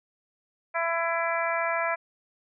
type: harmonic tone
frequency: 334.2 Hz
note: E4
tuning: 24 cents sharp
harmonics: 2 / 3 / 4 / 5 / 6 / 7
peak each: -29 / -31 / -32 / -33 / -34 / -34 dBFS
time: 0.74-1.96 s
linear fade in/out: 20 ms
effects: none